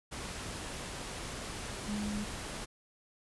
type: tone in noise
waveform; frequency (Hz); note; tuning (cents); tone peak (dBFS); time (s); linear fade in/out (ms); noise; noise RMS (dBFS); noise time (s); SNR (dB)
sine; 207.7; G#3; 0; -34; 1.87-2.25; 20; pink; -41; 0.11-2.66; +4
effects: resampled to 24000 Hz